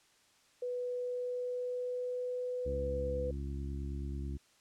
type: tone with pitch glide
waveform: sine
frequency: 493.9 to 499.6 Hz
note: B4 to B4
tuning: 0 to +20 cents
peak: -34 dBFS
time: 0.62-3.31 s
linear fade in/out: 5 ms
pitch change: +20 cents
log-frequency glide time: 0.88-2.99 s
type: harmonic tone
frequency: 69.3 Hz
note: C#2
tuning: in tune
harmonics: 1 / 2 / 3 / 4 / 5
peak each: -37 / -44 / -48 / -48 / -50 dBFS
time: 2.65-4.38 s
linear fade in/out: 20 ms
effects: white hiss -67 dBFS RMS until 4.6 s + low-pass 8000 Hz 12 dB/octave